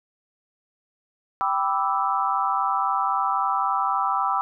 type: chord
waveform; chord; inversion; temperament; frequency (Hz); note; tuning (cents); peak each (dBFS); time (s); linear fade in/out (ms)
sine; E minor seventh; first; equal; 784 / 987.8 / 1174.7 / 1318.5; G5 / B5 / D6 / E6; 0 / 0 / 0 / 0; -26; 1.41-4.41; 0
effects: none